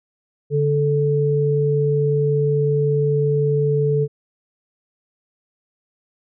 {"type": "tone pair together", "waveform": "sine", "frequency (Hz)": [144.6, 437.3], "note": ["D3", "A4"], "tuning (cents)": [-27, -11], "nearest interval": "octave + perfect fifth", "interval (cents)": 1916, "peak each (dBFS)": [-18, -18], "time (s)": [0.5, 4.08], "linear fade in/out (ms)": 50, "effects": []}